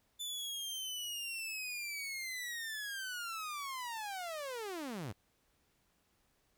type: linear sweep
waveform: sawtooth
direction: down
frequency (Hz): 3520 to 86.1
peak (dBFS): -36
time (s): 0.19-5.13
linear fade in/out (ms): 20
effects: pink hiss -75 dBFS RMS until 6.57 s